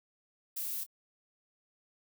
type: noise with echo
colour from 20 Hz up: violet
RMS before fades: -37 dBFS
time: 0.56-0.84 s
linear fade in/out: 10 ms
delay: 25 ms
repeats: 1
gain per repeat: -13 dB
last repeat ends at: 0.865 s
effects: none